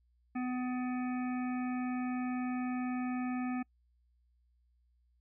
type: harmonic tone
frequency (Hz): 251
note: B3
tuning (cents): +28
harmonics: 1 / 3 / 5 / 7 / 9 / 10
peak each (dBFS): -33 / -43 / -47 / -50 / -52 / -53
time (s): 0.35-3.63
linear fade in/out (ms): 10
effects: noise-tail reverb RT60 0.1 s tail -26 dB re dry + added 60 Hz sine -68 dBFS peak until 5.2 s